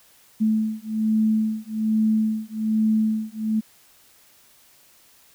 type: beating tone pair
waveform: sine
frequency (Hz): 217.5 / 218.7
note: A3 / A3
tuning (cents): -20 / -10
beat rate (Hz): 1.2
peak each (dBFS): -22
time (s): 0.4-3.61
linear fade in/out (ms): 20
effects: white hiss -55 dBFS RMS until 5.34 s